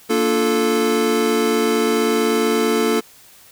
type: chord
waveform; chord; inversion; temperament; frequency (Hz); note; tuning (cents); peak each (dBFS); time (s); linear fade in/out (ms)
square; Bb major seventh; none; equal with one note detuned; 233.1 / 293.7 / 349.2 / 438; Bb3 / D4 / F4 / A4; 0 / 0 / 0 / -8; -22 / -25 / -24 / -19; 0.09-3.01; 20
effects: white hiss -47 dBFS RMS until 3.51 s